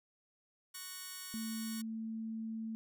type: chord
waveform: 5% pulse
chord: F# major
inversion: second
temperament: just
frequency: 1110 / 1480 / 1850 Hz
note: C#6 / F#6 / A#6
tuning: +2 / 0 / -14 cents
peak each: -38 / -39 / -40 dBFS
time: 0.74-1.82 s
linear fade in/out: 10 ms
type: tone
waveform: sine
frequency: 222.9 Hz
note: A3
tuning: 23 cents sharp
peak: -38 dBFS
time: 1.34-2.75 s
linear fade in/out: 0 ms
effects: none